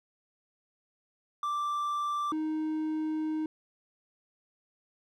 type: tone pair in turn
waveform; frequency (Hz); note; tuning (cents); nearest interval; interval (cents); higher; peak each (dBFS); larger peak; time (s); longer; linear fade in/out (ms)
triangle; 1174.7 / 311.8; D6 / D#4; 0 / +4; octave + major seventh; 2296; first; -27; neither; 1.43-2.32 / 2.32-3.46; second; 2
effects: none